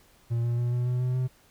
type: tone with pitch steps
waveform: triangle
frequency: 117.3 / 119.01 / 120.74 / 122.49 / 124.28 / 126.08 / 127.92 Hz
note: A#2 / A#2 / B2 / B2 / B2 / B2 / C3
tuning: +11 / +36 / -39 / -14 / +11 / +36 / -39 cents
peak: -22 dBFS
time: 0.3-1.28 s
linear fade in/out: 20 ms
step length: 140 ms
effects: pink hiss -60 dBFS RMS until 1.5 s